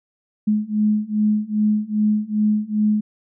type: beating tone pair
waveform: sine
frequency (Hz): 210.7 / 213.2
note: G#3 / G#3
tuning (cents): +25 / +46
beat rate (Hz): 2.5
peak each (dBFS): -20 / -19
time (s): 0.47-3.01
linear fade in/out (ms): 10
effects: none